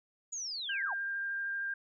sine linear sweep, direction down, 6900 to 634 Hz, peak -36 dBFS, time 0.32-0.94 s, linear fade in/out 10 ms
sine tone with vibrato, 1597 Hz, G6, 32 cents sharp, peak -33 dBFS, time 0.69-1.74 s, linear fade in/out 5 ms, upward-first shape sine, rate 13 Hz, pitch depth 9 cents each way
effects none

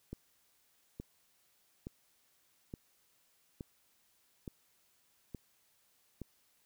click train, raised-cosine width 3 ms, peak -29 dBFS, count 8, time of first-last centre 0.13-6.217 s, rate 1.15 Hz, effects white hiss -72 dBFS RMS until 6.65 s

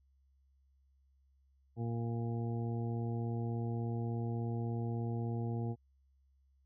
harmonic tone, 116.54 Hz, A#2, in tune, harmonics 1 / 2 / 3 / 4 / 6 / 7, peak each -35 / -41 / -45 / -47 / -51 / -52 dBFS, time 1.76-5.76 s, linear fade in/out 50 ms, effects added 67 Hz sine -67 dBFS peak until 6.65 s

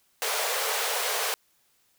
pink high-pass noise, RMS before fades -28 dBFS, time 0.22-1.34 s, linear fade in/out 0 ms, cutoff 420 Hz, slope 96 dB/octave, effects white hiss -67 dBFS RMS until 1.98 s

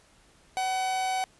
45% pulse tone with amplitude modulation, 754 Hz, F#5, 32 cents sharp, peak -25 dBFS, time 0.57-1.24 s, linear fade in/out 0 ms, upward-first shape sine, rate 233 Hz, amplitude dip 25%, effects pink hiss -60 dBFS RMS until 1.39 s + resampled to 24000 Hz

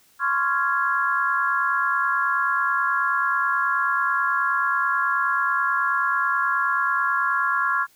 sine chord, Db major seventh, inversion third, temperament just, 1039.4 / 1108.7 / 1385.9 / 1663.1 Hz, C6 / Db6 / F6 / Ab6, -12 / 0 / -14 / +2 cents, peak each -28 / -25 / -23 / -25 dBFS, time 0.19-7.87 s, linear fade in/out 50 ms, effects white hiss -58 dBFS RMS until 7.95 s

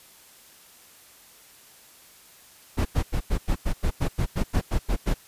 brown noise bursts, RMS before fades -22 dBFS, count 14, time 2.77-5.143 s, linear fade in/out 20 ms, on 85 ms, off 91 ms, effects white hiss -52 dBFS RMS until 5.27 s + resampled to 32000 Hz

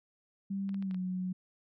sine tone with pitch glide, 196 to 183.93 Hz, G3 to F#3, 0 to -10 cents, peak -32 dBFS, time 0.5-1.33 s, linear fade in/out 10 ms, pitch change -110 cents, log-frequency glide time 0.82-0.96 s
clicks, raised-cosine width 0.3 ms, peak -36 dBFS, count 5, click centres 0.692 / 0.744 / 0.825 / 0.911 / 0.945 s
effects none

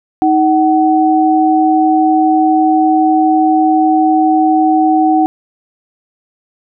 sine tone pair together, 314.5 / 752 Hz, D#4 / F#5, +19 / +28 cents, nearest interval octave + minor third, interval 1509 cents, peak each -10 dBFS, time 0.22-5.26 s, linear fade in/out 0 ms, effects none

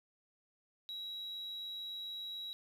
sine tone, 3871 Hz, B7, 35 cents flat, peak -39 dBFS, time 0.89-2.53 s, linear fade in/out 0 ms, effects tanh soft clip ceiling -39 dBFS + 11-bit

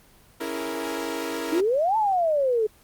sawtooth chord, A# half-diminished seventh, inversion first, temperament equal, 277.2 / 329.6 / 415.3 / 466.2 Hz, C#4 / E4 / G#4 / A#4, 0 / 0 / 0 / 0 cents, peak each -31 / -28 / -33 / -28 dBFS, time 0.4-1.61 s, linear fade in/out 10 ms
sine exponential two-way sweep, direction up then down, 309.7 to 901 to 419.3 Hz, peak -19 dBFS, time 1.52-2.67 s, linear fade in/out 10 ms, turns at 1.97 s
effects pink hiss -55 dBFS RMS until 2.83 s + Opus 24 kbps

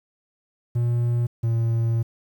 triangle tone pair in turn, 119.4 / 115.13 Hz, A#2 / A#2, +42 / -21 cents, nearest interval minor second, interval 63 cents, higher first, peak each -17 dBFS, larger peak neither, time 0.75-1.27 / 1.43-2.03 s, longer second, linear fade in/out 10 ms, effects 9-bit

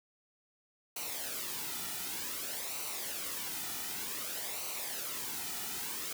white noise with flanger, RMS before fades -39 dBFS, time 0.96-6.13 s, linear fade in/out 5 ms, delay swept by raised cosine 0.58 to 1.88 ms, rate 0.54 Hz, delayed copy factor -0.6, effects none

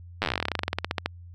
slowing click train, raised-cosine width 0.3 ms, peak -9 dBFS, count 27, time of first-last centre 0.22-1.06 s, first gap 9 ms, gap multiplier 1.09, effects added 87 Hz sine -42 dBFS peak until 1.34 s

